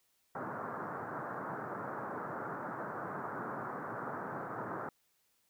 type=band-pass noise; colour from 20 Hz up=white; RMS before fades=-41 dBFS; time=0.35-4.89 s; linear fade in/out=2 ms; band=110 to 1500 Hz; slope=48 dB/octave; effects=white hiss -75 dBFS RMS until 5.49 s